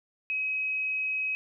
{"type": "tone", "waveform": "sine", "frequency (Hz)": 2543, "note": "D#7", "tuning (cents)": 37, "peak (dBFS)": -27, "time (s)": [0.3, 1.35], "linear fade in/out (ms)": 0, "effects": []}